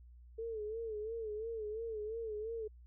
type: tone with vibrato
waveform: sine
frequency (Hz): 440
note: A4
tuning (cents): 0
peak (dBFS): -38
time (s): 0.38-2.68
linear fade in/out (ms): 10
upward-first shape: sine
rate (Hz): 2.9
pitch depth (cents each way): 84
effects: added 60 Hz sine -54 dBFS peak until 2.86 s